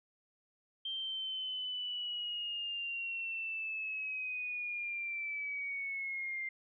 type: linear sweep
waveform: sine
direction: down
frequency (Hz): 3161 to 2093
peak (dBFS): -36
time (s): 0.85-6.49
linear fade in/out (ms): 5
effects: none